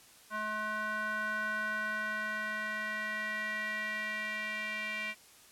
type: tone with band-pass filter sweep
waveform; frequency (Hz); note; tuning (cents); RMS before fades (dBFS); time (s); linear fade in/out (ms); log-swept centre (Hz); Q
square; 213.8; A3; -49; -36; 0.3-5.15; 50; 1300 to 2300; 4.7
effects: white hiss -58 dBFS RMS until 5.51 s + low-pass 12000 Hz 12 dB/octave